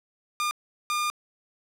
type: tone bursts at uneven times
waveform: sawtooth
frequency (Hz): 1208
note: D6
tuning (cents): +48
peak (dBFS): -21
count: 2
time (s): 0.4-0.51 / 0.9-1.1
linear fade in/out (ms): 0
effects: low-pass 12000 Hz 12 dB/octave